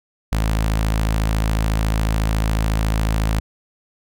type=tone with notch filter; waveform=sawtooth; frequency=54 Hz; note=A1; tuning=32 cents flat; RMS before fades=-19 dBFS; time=0.32-3.4 s; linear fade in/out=5 ms; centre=380 Hz; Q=1.8; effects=none